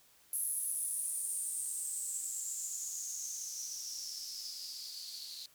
violet noise with band-pass filter sweep, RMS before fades -40 dBFS, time 0.33-5.46 s, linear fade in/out 2 ms, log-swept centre 11000 to 4200 Hz, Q 9.1, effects white hiss -65 dBFS RMS until 5.54 s

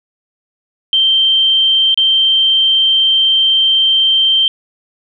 sine tone with dropouts, 3136 Hz, G7, in tune, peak -8 dBFS, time 0.93-4.48 s, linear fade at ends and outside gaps 1 ms, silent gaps 1.944-1.975 s, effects none

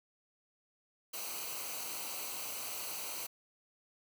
white noise with comb filter, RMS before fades -41 dBFS, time 1.13-3.27 s, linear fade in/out 10 ms, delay 0.57 ms, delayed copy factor -0.65, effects none

